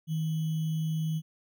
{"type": "tone with sample-and-hold", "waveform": "sine", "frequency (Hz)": 158.6, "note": "D#3", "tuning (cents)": 33, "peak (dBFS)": -27, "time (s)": [0.07, 1.22], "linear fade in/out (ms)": 50, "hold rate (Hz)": 3150, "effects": []}